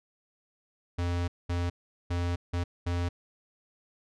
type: tone bursts at uneven times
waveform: square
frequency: 87.31 Hz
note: F2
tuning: in tune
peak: -28 dBFS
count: 5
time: 0.98-1.28 / 1.49-1.7 / 2.1-2.36 / 2.53-2.64 / 2.86-3.09 s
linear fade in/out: 10 ms
effects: low-pass 6000 Hz 12 dB/octave